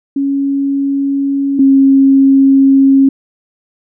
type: tone pair in turn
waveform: sine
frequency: 277.2 / 271.5 Hz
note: C#4 / C#4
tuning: 0 / -36 cents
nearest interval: unison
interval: 36 cents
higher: first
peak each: -11 / -4 dBFS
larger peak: second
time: 0.16-1.59 / 1.59-3.09 s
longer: second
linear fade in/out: 5 ms
effects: none